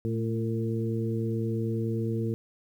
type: harmonic tone with a mistuned harmonic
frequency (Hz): 113.7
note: A#2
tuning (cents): -43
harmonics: 1 / 2 / 3 / 4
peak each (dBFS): -29 / -32 / -34 / -35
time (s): 0.05-2.34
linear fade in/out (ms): 0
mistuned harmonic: 2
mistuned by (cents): -34
effects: 10-bit